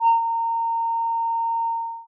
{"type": "tone with ADSR envelope", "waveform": "sine", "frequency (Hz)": 919, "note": "A#5", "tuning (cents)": -25, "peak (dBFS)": -10, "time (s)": [0, 2.07], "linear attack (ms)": 77, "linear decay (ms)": 130, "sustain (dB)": -10, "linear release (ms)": 400, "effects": ["tanh soft clip ceiling -10 dBFS"]}